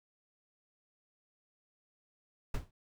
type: noise with exponential decay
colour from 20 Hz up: brown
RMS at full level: -29 dBFS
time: 2.54-2.71 s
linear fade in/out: 5 ms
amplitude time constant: 35 ms
effects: none